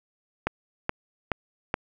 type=click train; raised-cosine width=0.5 ms; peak=-9 dBFS; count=4; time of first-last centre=0.47-1.741 s; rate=2.36 Hz; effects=none